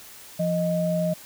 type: tone pair together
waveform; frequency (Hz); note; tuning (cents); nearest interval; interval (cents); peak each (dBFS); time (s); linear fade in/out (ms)
sine; 172.12 / 622.3; F3 / D#5; -25 / 0; octave + minor seventh; 2225; -24; 0.39-1.14; 10
effects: white hiss -45 dBFS RMS until 1.25 s